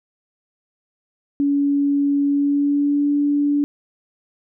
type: tone with pitch glide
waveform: sine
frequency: 283.5 to 288.8 Hz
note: C#4 to D4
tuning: +39 to -29 cents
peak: -15 dBFS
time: 1.4-3.64 s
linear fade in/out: 0 ms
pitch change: +32 cents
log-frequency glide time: 2.26-3.11 s
effects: none